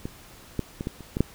clicks, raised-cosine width 3 ms, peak -18 / -12 / -17 / -15 / -27 / -14 / -6 dBFS, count 7, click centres 0.055 / 0.593 / 0.809 / 0.871 / 1.007 / 1.169 / 1.206 s, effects pink hiss -49 dBFS RMS until 1.34 s

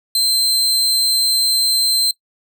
sawtooth tone, 4115 Hz, C8, 30 cents flat, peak -11 dBFS, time 0.15-2.11 s, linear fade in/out 2 ms, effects noise-tail reverb RT60 0.1 s tail -22 dB re dry

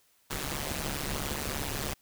pink noise with amplitude modulation, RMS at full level -30 dBFS, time 0.3-1.94 s, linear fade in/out 10 ms, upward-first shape sine, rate 143 Hz, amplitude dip 95%, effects white hiss -67 dBFS RMS until 2.01 s

